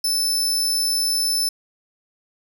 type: tone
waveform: sawtooth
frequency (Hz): 5274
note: E8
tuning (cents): 0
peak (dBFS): -16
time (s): 0.04-1.49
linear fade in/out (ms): 5
effects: none